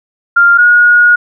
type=tone pair in turn; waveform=sine; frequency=1396.9 / 1443.7 Hz; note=F6 / F#6; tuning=0 / -43 cents; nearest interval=minor second; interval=57 cents; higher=second; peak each=-3 dBFS; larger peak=neither; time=0.36-0.58 / 0.58-1.16 s; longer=second; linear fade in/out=10 ms; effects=none